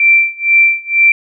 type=tone with tremolo; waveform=sine; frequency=2349 Hz; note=D7; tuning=in tune; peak=-4 dBFS; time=0-1.12 s; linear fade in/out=2 ms; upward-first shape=sine; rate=2.1 Hz; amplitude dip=95%; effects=none